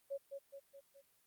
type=tone with echo; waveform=sine; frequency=554.4 Hz; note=C#5; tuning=in tune; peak=-38 dBFS; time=0.1-0.18 s; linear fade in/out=20 ms; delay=210 ms; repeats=4; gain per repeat=-5 dB; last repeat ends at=1.02 s; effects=white hiss -73 dBFS RMS until 1.26 s + Opus 32 kbps